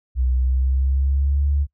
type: tone with pitch glide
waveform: sine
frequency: 63.2 to 71.35 Hz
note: B1 to D2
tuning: +41 to -49 cents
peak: -16 dBFS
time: 0.15-1.67 s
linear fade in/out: 50 ms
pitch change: +210 cents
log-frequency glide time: 0.36-1.48 s
effects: noise-tail reverb RT60 0.1 s tail -23 dB re dry